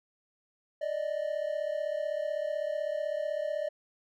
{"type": "tone pair together", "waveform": "triangle", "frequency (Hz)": [586.4, 622.3], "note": ["D5", "D#5"], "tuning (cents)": [-3, 0], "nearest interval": "minor second", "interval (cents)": 103, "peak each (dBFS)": [-31, -31], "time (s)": [0.81, 3.69], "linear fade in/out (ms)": 10, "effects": []}